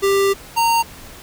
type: tone pair in turn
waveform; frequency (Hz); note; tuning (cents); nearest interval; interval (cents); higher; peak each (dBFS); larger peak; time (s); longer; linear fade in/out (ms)
square; 394.5 / 923.5; G4 / A#5; +11 / -16; octave + minor third; 1473; second; -14; neither; 0.02-0.34 / 0.56-0.83; first; 20
effects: pink hiss -39 dBFS RMS until 1.22 s